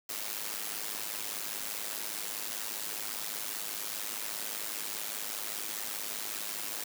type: noise with amplitude modulation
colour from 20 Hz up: white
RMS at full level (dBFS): -34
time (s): 0.09-6.84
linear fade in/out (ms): 5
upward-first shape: sine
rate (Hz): 105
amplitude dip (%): 75
effects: high-pass 200 Hz 12 dB/octave